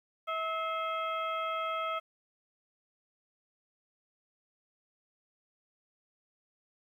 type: harmonic tone with a mistuned harmonic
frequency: 647 Hz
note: E5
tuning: 32 cents flat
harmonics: 1 / 2 / 3 / 4 / 5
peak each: -37 / -33 / -43 / -46 / -45 dBFS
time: 0.27-2 s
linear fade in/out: 20 ms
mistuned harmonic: 3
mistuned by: +140 cents
effects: 11-bit